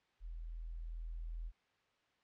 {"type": "tone with level ramp", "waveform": "sine", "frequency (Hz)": 41.2, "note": "E1", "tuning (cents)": 0, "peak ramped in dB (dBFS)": [-43, -40], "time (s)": [0.2, 1.52], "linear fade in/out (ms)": 50, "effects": ["white hiss -75 dBFS RMS until 2.23 s", "low-pass 3000 Hz 12 dB/octave"]}